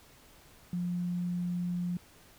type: tone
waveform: sine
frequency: 176.6 Hz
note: F3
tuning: 20 cents sharp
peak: -30 dBFS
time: 0.73-1.97 s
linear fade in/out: 2 ms
effects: pink hiss -58 dBFS RMS until 2.38 s